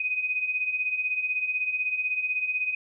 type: beating tone pair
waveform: sine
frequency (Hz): 2489 / 2505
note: D#7 / D#7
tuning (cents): 0 / +11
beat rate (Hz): 16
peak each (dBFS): -32 / -26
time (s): 0-2.75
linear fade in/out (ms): 5
effects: none